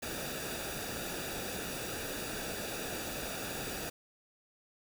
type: noise with comb filter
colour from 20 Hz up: pink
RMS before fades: -39 dBFS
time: 0.02-3.9 s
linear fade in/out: 10 ms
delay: 0.95 ms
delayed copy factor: -0.65
effects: none